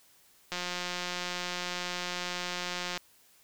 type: click train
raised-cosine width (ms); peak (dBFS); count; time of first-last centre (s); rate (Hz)
0.2; -17; 438; 0.52-2.975; 178
effects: white hiss -62 dBFS RMS until 3.43 s